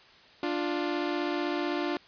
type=tone pair together; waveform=sawtooth; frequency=294.9 / 350.7 Hz; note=D4 / F4; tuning=+7 / +7 cents; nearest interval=minor third; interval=300 cents; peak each=-27 dBFS; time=0.43-1.97 s; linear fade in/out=2 ms; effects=white hiss -55 dBFS RMS until 2.07 s + resampled to 11025 Hz